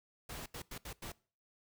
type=noise bursts at uneven times; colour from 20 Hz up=pink; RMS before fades=-45 dBFS; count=5; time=0.29-0.46 / 0.54-0.62 / 0.71-0.78 / 0.85-0.93 / 1.02-1.12 s; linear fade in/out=5 ms; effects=noise-tail reverb RT60 0.4 s tail -22 dB re dry